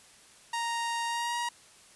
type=tone with pitch glide; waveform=sawtooth; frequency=932.3 to 950.8 Hz; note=A#5 to A#5; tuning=0 to +34 cents; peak=-26 dBFS; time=0.53-1.49 s; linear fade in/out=5 ms; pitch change=+34 cents; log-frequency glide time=1.07-1.36 s; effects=white hiss -56 dBFS RMS until 1.95 s + resampled to 24000 Hz